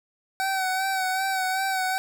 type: tone with vibrato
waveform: 25% pulse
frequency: 760 Hz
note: F#5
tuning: 46 cents sharp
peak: -20 dBFS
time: 0.4-1.98 s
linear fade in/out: 0 ms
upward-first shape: sine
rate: 2.6 Hz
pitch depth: 34 cents each way
effects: none